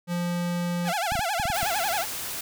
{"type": "tone", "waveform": "square", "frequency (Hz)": 174.61, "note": "F3", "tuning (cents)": 0, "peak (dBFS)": -26, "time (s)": [0.07, 0.93], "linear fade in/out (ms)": 50}
{"type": "tone with vibrato", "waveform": "sawtooth", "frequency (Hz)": 756, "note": "F#5", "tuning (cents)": 37, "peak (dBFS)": -21, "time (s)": [0.84, 2.06], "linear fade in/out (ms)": 50, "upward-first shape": "sine", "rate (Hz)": 11, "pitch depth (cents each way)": 220}
{"type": "clicks", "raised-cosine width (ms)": 5, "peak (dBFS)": -21, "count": 7, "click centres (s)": [1.121, 1.154, 1.193, 1.399, 1.455, 1.501, 1.63]}
{"type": "noise", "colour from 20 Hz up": "white", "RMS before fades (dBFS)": -33, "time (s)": [1.54, 2.41], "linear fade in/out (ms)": 5}
{"effects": []}